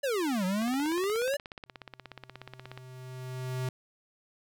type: exponential two-way sweep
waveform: square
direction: down then up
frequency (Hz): 587.3 to 180 to 587.3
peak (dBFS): -28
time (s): 0.03-1.37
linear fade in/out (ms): 10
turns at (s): 0.45
type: click train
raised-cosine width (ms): 0.3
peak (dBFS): -26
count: 37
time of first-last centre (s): 0.62-2.776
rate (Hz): 16.7
type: tone with exponential growth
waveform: square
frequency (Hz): 128.3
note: C3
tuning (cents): -34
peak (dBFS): -30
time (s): 1.66-3.69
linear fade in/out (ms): 2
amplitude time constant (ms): 440
effects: none